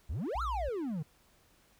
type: exponential two-way sweep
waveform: triangle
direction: up then down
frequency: 57.2 to 1406 to 142 Hz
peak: -31 dBFS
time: 0.09-1.03 s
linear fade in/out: 10 ms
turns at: 0.42 s
type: tone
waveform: sine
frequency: 59 Hz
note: A#1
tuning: 22 cents sharp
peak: -35 dBFS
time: 0.35-0.69 s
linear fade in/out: 5 ms
effects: pink hiss -66 dBFS RMS until 1.79 s